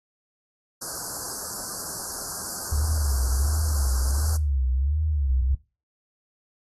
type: band-stop noise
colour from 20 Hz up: white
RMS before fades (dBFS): -32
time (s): 0.81-4.37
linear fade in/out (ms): 10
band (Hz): 1600 to 4500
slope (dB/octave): 96
type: tone with vibrato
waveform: sine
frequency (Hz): 70.4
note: C#2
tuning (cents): +27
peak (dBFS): -21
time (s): 2.72-5.55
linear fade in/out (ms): 5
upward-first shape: sine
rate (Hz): 1.4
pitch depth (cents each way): 180
effects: noise-tail reverb RT60 0.3 s tail -17 dB re dry + AAC 32 kbps